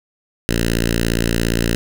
5% pulse tone with notch filter, 57.3 Hz, A#1, 29 cents flat, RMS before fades -18 dBFS, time 0.49-1.75 s, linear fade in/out 0 ms, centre 770 Hz, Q 0.59, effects none

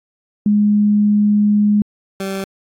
sine / 20% pulse tone pair in turn, 207.9 / 193.76 Hz, G#3 / G3, +2 / -20 cents, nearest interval minor second, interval 122 cents, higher first, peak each -10 / -16 dBFS, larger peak first, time 0.46-1.82 / 2.2-2.44 s, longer first, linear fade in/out 2 ms, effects AAC 64 kbps

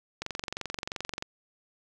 click train, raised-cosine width 0.2 ms, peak -16 dBFS, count 24, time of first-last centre 0.22-1.224 s, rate 22.9 Hz, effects none

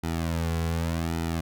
sawtooth tone with flanger, 82.7 Hz, E2, 6 cents sharp, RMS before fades -28 dBFS, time 0.03-1.41 s, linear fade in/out 10 ms, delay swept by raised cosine 1.8 to 3.3 ms, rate 0.86 Hz, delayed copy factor -0.85, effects none

